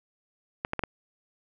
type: clicks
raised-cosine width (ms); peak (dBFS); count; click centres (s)
0.5; -13; 4; 0.649 / 0.734 / 0.793 / 0.837
effects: none